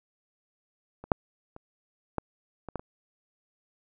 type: clicks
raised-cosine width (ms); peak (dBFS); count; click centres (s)
1; -28 / -6 / -29 / -14 / -24 / -17 / -28; 7; 1.04 / 1.118 / 1.564 / 2.183 / 2.687 / 2.757 / 2.795
effects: none